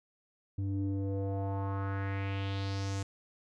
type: tone with low-pass filter sweep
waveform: square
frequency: 98 Hz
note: G2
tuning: in tune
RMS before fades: -34 dBFS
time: 0.58-3.03 s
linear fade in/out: 5 ms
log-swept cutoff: 210 to 7400 Hz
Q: 2.8
effects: none